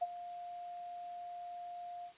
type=tone with ADSR envelope; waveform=sine; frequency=704 Hz; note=F5; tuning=14 cents sharp; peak=-29 dBFS; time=0.01-2.13 s; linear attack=16 ms; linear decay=33 ms; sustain=-14 dB; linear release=83 ms; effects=white hiss -61 dBFS RMS until 2.17 s + resampled to 8000 Hz